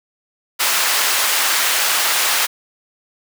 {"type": "high-pass noise", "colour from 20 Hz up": "pink", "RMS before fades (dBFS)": -17, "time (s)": [0.59, 2.47], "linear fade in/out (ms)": 20, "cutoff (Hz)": 1100, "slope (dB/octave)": 12, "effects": []}